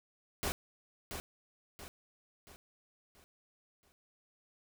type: noise with echo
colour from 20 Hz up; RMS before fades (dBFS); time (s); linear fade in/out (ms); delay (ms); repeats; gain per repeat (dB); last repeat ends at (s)
pink; -35; 0.43-0.52; 0; 680; 5; -7; 3.92
effects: none

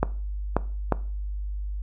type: clicks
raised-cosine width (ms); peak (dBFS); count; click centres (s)
1; -6; 3; 0.03 / 0.566 / 0.923
effects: noise-tail reverb RT60 0.4 s tail -18 dB re dry + added 50 Hz sine -28 dBFS peak until 1.82 s

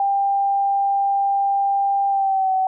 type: tone with pitch glide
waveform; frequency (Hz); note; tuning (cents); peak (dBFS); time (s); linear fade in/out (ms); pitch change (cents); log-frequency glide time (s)
sine; 794 to 757.7; G5 to F#5; +22 to +41; -16; 0-2.67; 2; -81; 2.08-2.52
effects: none

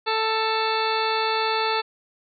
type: harmonic tone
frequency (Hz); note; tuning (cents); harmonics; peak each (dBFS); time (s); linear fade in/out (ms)
441.9; A4; +7; 1 / 2 / 3 / 4 / 5 / 6 / 8 / 9 / 10; -27 / -25 / -28 / -33 / -35 / -31 / -33 / -36 / -32; 0.06-1.82; 20
effects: none

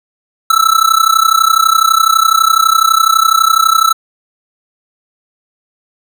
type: tone with amplitude modulation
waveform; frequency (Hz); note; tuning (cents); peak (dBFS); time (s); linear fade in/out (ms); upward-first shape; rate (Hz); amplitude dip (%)
square; 1318.5; E6; 0; -4; 0.5-3.93; 5; sine; 32; 90
effects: none

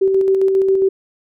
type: tone with tremolo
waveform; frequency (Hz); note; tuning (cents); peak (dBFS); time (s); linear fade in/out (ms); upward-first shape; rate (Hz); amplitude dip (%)
sine; 385.4; G4; -29; -10; 0.01-0.89; 10; square; 7.4; 30
effects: none

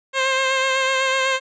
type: tone with vibrato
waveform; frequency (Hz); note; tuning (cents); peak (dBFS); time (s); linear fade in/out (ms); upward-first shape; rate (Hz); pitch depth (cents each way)
10% pulse; 529; C5; +19; -9; 0.13-1.4; 50; sine; 8; 23
effects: resampled to 16000 Hz

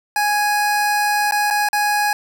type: tone with dropouts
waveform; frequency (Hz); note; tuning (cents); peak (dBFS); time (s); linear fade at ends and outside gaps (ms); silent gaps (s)
25% pulse; 830.6; G#5; 0; -12; 0.16-2.13; 2; 1.311-1.321 / 1.503-1.508 / 1.688-1.73
effects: 7-bit

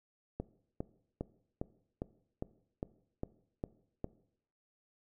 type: click train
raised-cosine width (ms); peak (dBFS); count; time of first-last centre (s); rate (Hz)
2; -23; 10; 0.4-4.044; 2.47
effects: noise-tail reverb RT60 0.7 s tail -19 dB re dry

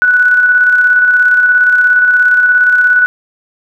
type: tone with tremolo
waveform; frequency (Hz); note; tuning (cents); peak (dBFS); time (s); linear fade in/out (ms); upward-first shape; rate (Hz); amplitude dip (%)
sine; 1480; F#6; 0; -4; 0.02-3.06; 0; square; 17; 30
effects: none

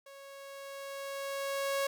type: tone with level ramp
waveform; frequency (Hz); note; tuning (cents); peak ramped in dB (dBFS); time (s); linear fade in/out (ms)
sawtooth; 552; C#5; -7; -46 to -25; 0.06-1.87; 5
effects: none

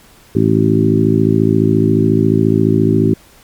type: harmonic tone with a mistuned harmonic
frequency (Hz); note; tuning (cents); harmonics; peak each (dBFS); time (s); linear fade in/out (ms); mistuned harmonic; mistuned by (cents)
54.3; A1; -22; 2 / 3 / 4 / 5 / 6 / 7; -16 / -16 / -16 / -16 / -16 / -16; 0.35-3.14; 5; 2; -15
effects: pink hiss -45 dBFS RMS until 3.43 s + MP3 96 kbps

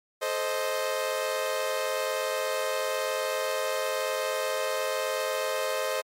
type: chord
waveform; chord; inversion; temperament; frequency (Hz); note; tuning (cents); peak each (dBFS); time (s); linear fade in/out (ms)
sawtooth; A diminished; none; equal with one note detuned; 435.2 / 523.3 / 622.3; A4 / C5 / Eb5; -19 / 0 / 0; -31 / -26 / -27; 0.21-6.02; 20
effects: MP3 64 kbps

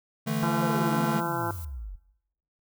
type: chord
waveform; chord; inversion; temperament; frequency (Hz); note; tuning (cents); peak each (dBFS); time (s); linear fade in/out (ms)
square; D suspended second; none; equal; 146.83 / 164.81 / 220; D3 / E3 / A3; 0 / 0 / 0; -31 / -34 / -30; 0.26-1.21; 20
type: noise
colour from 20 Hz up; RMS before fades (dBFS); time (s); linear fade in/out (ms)
violet; -44; 0.27-1.65; 5
type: harmonic tone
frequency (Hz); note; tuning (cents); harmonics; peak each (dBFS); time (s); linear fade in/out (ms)
170; F3; -46; 1 / 2 / 3 / 4 / 5 / 6 / 7 / 8 / 9; -40 / -34 / -40 / -39 / -33 / -35 / -41 / -34 / -41; 0.43-1.51; 0
type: exponential sweep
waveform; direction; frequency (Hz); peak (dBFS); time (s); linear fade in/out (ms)
sine; down; 553 to 42.97; -34; 0.61-1.96; 10
effects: noise-tail reverb RT60 0.8 s tail -19 dB re dry

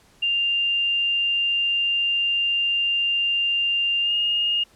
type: tone with pitch glide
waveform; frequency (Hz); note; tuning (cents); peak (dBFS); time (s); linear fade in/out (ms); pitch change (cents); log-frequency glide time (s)
sine; 2794 to 2841; F7 to F7; 0 to +29; -19; 0.22-4.64; 10; +29; 4.02-4.13
effects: pink hiss -56 dBFS RMS until 4.75 s + low-pass 11000 Hz 12 dB/octave

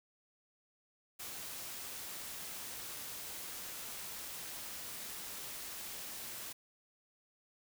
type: noise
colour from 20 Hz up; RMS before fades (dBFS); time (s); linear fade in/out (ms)
white; -45; 1.19-6.53; 10
effects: none

